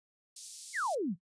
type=high-pass noise; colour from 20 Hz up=white; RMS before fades=-44 dBFS; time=0.36-0.95 s; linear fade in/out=5 ms; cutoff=4100 Hz; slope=24 dB/octave
type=exponential sweep; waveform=sine; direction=down; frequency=2277 to 151.4 Hz; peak=-30 dBFS; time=0.73-1.16 s; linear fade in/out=50 ms
effects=noise-tail reverb RT60 0.1 s tail -17 dB re dry + resampled to 22050 Hz